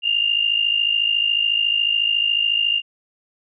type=tone pair together; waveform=sine; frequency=2794 / 2848 Hz; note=F7 / F7; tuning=0 / +33 cents; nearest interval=unison; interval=33 cents; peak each=-18 / -21 dBFS; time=0.02-2.82 s; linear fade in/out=50 ms; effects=none